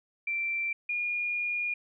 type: tone pair in turn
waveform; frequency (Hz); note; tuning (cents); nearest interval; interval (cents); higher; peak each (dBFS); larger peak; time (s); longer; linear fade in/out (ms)
sine; 2349 / 2430; D7 / D#7; 0 / -42; minor second; 58; second; -28; neither; 0.27-0.73 / 0.89-1.74; second; 5
effects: none